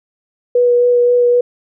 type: tone with vibrato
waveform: sine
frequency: 486.6 Hz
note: B4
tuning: 26 cents flat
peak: -8 dBFS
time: 0.55-1.41 s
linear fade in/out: 5 ms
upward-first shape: sine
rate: 3.8 Hz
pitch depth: 11 cents each way
effects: none